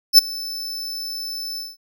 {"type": "tone with ADSR envelope", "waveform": "45% pulse", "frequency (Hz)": 5274, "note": "E8", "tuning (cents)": 0, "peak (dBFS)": -4, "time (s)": [0.13, 1.77], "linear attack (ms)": 53, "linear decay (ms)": 12, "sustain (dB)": -23, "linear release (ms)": 190, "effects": []}